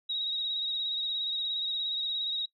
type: tone with vibrato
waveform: sine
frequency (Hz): 3800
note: A#7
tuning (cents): +33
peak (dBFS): -29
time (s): 0.09-2.46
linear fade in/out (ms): 10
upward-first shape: sine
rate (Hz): 17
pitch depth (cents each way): 40
effects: noise-tail reverb RT60 0.1 s tail -20 dB re dry